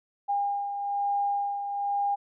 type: beating tone pair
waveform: sine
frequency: 807 / 808.1 Hz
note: G#5 / G#5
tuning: -50 / -48 cents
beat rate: 1.1 Hz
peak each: -26 / -35 dBFS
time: 0.28-2.16 s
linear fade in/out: 20 ms
effects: none